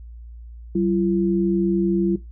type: tone pair together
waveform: sine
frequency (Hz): 190.9 / 340.1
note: G3 / F4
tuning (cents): -46 / -46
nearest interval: minor seventh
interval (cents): 1000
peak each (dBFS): -20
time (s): 0.75-2.16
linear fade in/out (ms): 5
effects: noise-tail reverb RT60 0.2 s tail -18 dB re dry + added 58 Hz sine -36 dBFS peak until 2.31 s